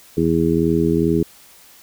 harmonic tone, 82.41 Hz, E2, in tune, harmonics 1 / 2 / 3 / 4 / 5, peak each -27 / -20 / -21 / -19 / -20 dBFS, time 0.17-1.23 s, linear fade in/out 5 ms, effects white hiss -47 dBFS RMS until 1.82 s

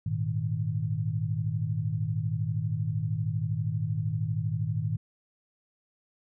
sine chord, Ab suspended second, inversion none, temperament equal, 103.83 / 116.54 / 155.56 Hz, Ab2 / Bb2 / Eb3, 0 / 0 / 0 cents, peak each -31 dBFS, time 0.06-4.97 s, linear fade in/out 5 ms, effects none

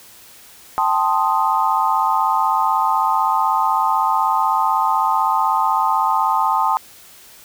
sine chord, A half-diminished seventh, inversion third, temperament equal, 784 / 880 / 1046.5 / 1244.5 Hz, G5 / A5 / C6 / Eb6, 0 / 0 / 0 / 0 cents, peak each -22 / -18 / -20 / -21 dBFS, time 0.78-6.77 s, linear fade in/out 0 ms, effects white hiss -44 dBFS RMS until 7.44 s

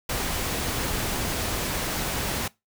pink noise, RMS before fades -28 dBFS, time 0.09-2.48 s, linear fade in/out 5 ms, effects noise-tail reverb RT60 0.2 s tail -21 dB re dry

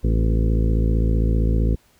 harmonic tone with a mistuned harmonic, 55.4 Hz, A1, 13 cents sharp, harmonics 1 / 2 / 3 / 4 / 5 / 6 / 7 / 8 / 9, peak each -17 / -23 / -27 / -29 / -31 / -33 / -34 / -35 / -36 dBFS, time 0.03-1.76 s, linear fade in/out 20 ms, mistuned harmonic 5, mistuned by -53 cents, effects pink hiss -58 dBFS RMS until 1.99 s

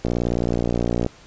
click train, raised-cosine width 2 ms, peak -8 dBFS, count 61, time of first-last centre 0.05-1.064 s, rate 59.2 Hz, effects pink hiss -48 dBFS RMS until 1.26 s + resampled to 16000 Hz

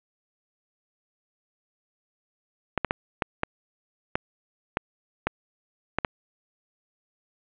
clicks, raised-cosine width 0.5 ms, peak -8 dBFS, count 10, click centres 2.777 / 2.847 / 2.909 / 3.222 / 3.434 / 4.155 / 4.771 / 5.27 / 5.986 / 6.048 s, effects resampled to 8000 Hz + 7-bit

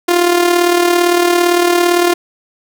sawtooth tone with amplitude modulation, 349.8 Hz, F4, 3 cents sharp, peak -3 dBFS, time 0.08-2.14 s, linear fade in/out 10 ms, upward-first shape sine, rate 37.7 Hz, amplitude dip 55%, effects none

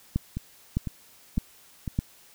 two click trains, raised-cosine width 5 ms, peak -12 / -18 dBFS, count 4 / 4, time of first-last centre 0.16-1.989 / 0.37-1.878 s, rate 1.64 / 1.99 Hz, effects white hiss -55 dBFS RMS until 2.34 s

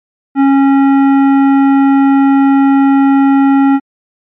sine tone with hard clipping, 274.3 Hz, C#4, 18 cents flat, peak -7 dBFS, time 0.35-3.8 s, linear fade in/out 50 ms, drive 14 dB, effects low-pass 2000 Hz 12 dB/octave + MP3 64 kbps

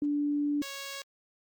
sine / 5% pulse tone pair in turn, 291.3 / 552.9 Hz, D4 / C#5, -14 / -5 cents, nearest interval major seventh, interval 1109 cents, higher second, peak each -26 dBFS, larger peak neither, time 0.02-0.62 / 0.62-1.02 s, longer first, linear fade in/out 2 ms, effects Opus 24 kbps

